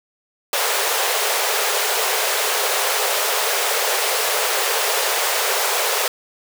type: high-pass noise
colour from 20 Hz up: pink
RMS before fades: -20 dBFS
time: 0.53-6.08 s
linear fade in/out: 2 ms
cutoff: 400 Hz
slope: 96 dB/octave
effects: none